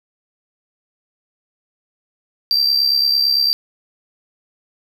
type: tone with amplitude modulation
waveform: triangle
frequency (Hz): 4700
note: D8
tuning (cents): +1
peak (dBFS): -9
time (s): 2.51-3.53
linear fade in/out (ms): 0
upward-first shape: sine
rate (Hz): 68.9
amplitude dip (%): 65
effects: none